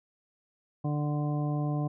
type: harmonic tone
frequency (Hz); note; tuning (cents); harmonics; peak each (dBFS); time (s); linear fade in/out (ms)
148.1; D3; +15; 1 / 2 / 3 / 4 / 5 / 7; -28 / -34 / -44 / -41 / -40 / -45; 0.84-1.88; 10
effects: none